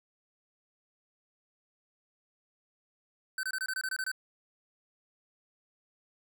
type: tone bursts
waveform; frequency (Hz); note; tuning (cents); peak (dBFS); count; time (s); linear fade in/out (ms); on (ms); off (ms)
square; 1532; G6; -40; -32; 10; 3.38-4.116; 2; 52; 24
effects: none